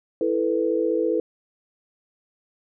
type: chord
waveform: sine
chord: E suspended fourth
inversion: none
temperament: just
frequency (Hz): 329.6 / 439.5 / 494.4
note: E4 / A4 / B4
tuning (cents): 0 / -2 / +2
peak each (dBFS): -24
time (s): 0.21-1.2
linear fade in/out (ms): 2
effects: none